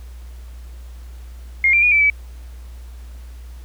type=tone with pitch steps; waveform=sine; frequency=2131 / 2364 / 2449 / 2321 / 2292 Hz; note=C7 / D7 / D#7 / D7 / D7; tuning=+31 / +11 / -28 / -21 / -43 cents; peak=-11 dBFS; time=1.64-2.1 s; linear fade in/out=2 ms; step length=92 ms; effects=added 60 Hz sine -33 dBFS peak until 3.64 s + pink hiss -51 dBFS RMS until 3.64 s